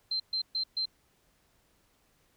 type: tone bursts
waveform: sine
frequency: 4124 Hz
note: C8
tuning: 26 cents flat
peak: -28 dBFS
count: 4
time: 0.11-0.856 s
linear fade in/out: 5 ms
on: 89 ms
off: 130 ms
effects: pink hiss -69 dBFS RMS until 2.36 s